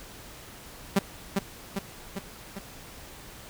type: tone with echo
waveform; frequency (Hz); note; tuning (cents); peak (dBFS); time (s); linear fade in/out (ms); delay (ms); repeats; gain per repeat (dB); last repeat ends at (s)
sawtooth; 196.5; G3; +4; -15; 0.96-0.99; 5; 400; 4; -4; 2.59
effects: pink hiss -46 dBFS RMS until 3.49 s